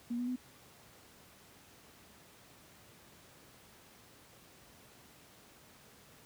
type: tone with pitch steps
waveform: sine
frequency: 238.4 / 244.8 / 251.4 Hz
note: A#3 / B3 / B3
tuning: +39 / -15 / +31 cents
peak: -33 dBFS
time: 0.1-0.361 s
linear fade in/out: 10 ms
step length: 87 ms
effects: pink hiss -59 dBFS RMS until 6.25 s + high-pass 80 Hz 12 dB/octave